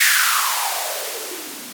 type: noise with band-pass filter sweep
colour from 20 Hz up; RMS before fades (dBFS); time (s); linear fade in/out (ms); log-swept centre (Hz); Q
violet; -21; 0-1.73; 10; 1900 to 220; 5.3
effects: none